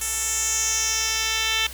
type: tone with band-pass filter sweep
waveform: 10% pulse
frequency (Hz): 443.1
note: A4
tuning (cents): +12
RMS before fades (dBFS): -24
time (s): 0.01-1.67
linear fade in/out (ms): 5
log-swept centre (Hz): 9100 to 3700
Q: 3
effects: added 60 Hz sine -39 dBFS peak until 1.73 s + white hiss -39 dBFS RMS until 1.73 s